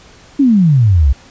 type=exponential sweep; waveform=sine; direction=down; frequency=293.7 to 61.74 Hz; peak=-6 dBFS; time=0.39-1.13 s; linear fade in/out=10 ms; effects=pink hiss -42 dBFS RMS until 1.3 s + resampled to 16000 Hz